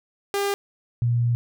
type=tone pair in turn; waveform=sawtooth / sine; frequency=401 / 119.22 Hz; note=G4 / A#2; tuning=+39 / +39 cents; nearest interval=octave + major sixth; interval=2100 cents; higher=first; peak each=-18 dBFS; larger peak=neither; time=0.34-0.54 / 1.02-1.35 s; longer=second; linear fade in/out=0 ms; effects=none